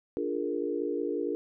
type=chord; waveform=sine; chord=Bb dominant seventh; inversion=first; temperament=equal; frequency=293.7 / 349.2 / 415.3 / 466.2 Hz; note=D4 / F4 / Ab4 / Bb4; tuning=0 / 0 / 0 / 0 cents; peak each=-34 dBFS; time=0.17-1.35 s; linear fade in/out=0 ms; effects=none